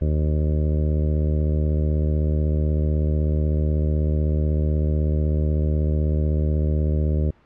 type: harmonic tone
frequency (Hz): 76.1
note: D#2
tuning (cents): -38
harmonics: 1 / 2 / 3 / 4 / 5 / 6 / 7 / 8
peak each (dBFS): -19 / -25 / -31 / -34 / -33 / -38 / -36 / -40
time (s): 0.01-7.31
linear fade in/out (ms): 10
effects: pink hiss -56 dBFS RMS until 7.45 s + low-pass 2000 Hz 12 dB/octave